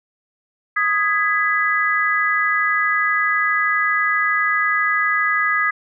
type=chord; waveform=sine; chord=G# minor; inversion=second; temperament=just; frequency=1245.9 / 1661.2 / 1993.5 Hz; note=D#6 / G#6 / B6; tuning=+2 / 0 / +16 cents; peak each=-20 dBFS; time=0.76-5.71 s; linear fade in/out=10 ms; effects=none